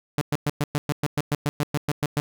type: tone bursts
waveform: sawtooth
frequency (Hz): 146.83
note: D3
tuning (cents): 0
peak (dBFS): -17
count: 15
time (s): 0.18-2.2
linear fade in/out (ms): 0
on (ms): 32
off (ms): 110
effects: none